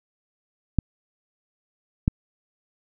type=clicks; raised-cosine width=5 ms; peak=-6 dBFS; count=2; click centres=0.787 / 2.079 s; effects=none